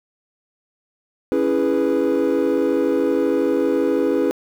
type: chord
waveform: triangle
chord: C# minor seventh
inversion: none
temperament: equal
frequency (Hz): 277.2 / 329.6 / 415.3 / 493.9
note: C#4 / E4 / G#4 / B4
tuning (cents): 0 / 0 / 0 / 0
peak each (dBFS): -19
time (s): 1.32-4.31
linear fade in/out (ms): 0
effects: tanh soft clip ceiling -8 dBFS + 8-bit